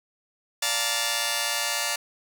5% pulse chord, Bb major seventh, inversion first, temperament just, 582.7 / 699.2 / 874.1 / 932.3 Hz, D5 / F5 / A5 / Bb5, -14 / +2 / -12 / 0 cents, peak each -19 dBFS, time 0.62-1.96 s, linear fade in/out 5 ms, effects none

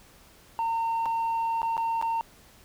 sine tone with dropouts, 913 Hz, A#5, 36 cents flat, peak -22 dBFS, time 0.59-2.21 s, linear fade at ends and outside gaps 0 ms, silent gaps 1.057-1.061 / 1.618-1.63 / 1.768-1.778 / 2.014-2.025 s, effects tanh soft clip ceiling -24 dBFS + pink hiss -55 dBFS RMS until 2.64 s

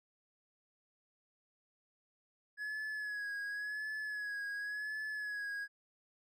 triangle tone with vibrato, 1685 Hz, G#6, 25 cents sharp, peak -36 dBFS, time 2.57-5.68 s, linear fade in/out 50 ms, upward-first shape sine, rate 0.92 Hz, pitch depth 42 cents each way, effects none

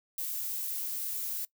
violet noise, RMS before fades -35 dBFS, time 0.18-1.45 s, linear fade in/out 2 ms, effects noise-tail reverb RT60 0.1 s tail -21 dB re dry

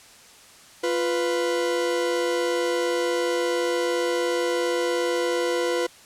40% pulse tone pair together, 349.2 / 495.2 Hz, F4 / B4, 0 / +5 cents, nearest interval tritone, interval 605 cents, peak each -25 / -23 dBFS, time 0.83-5.87 s, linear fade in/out 10 ms, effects white hiss -49 dBFS RMS until 6.05 s + low-pass 9000 Hz 12 dB/octave

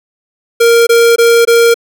square tone bursts, 466.2 Hz, A#4, in tune, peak -5 dBFS, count 4, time 0.6-1.743 s, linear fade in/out 10 ms, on 270 ms, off 21 ms, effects none

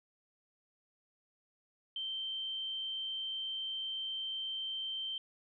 sine tone, 3123 Hz, G7, 7 cents flat, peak -36 dBFS, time 1.96-5.18 s, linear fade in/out 2 ms, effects none

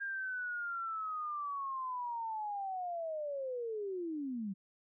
sine linear sweep, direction down, 1613 to 185 Hz, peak -36 dBFS, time 0-4.54 s, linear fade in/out 20 ms, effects none

